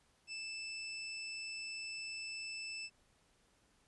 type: tone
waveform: 25% pulse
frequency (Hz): 2637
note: E7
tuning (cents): 0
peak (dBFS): -38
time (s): 0.27-2.9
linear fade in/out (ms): 50
effects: pink hiss -72 dBFS RMS until 3.87 s + resampled to 24000 Hz